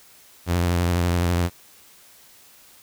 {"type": "tone with vibrato", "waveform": "sawtooth", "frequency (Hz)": 87.31, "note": "F2", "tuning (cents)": 0, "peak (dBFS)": -15, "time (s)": [0.46, 1.5], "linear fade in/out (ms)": 50, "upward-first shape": "triangle", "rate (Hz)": 12, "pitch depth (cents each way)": 52, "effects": ["white hiss -51 dBFS RMS until 2.82 s"]}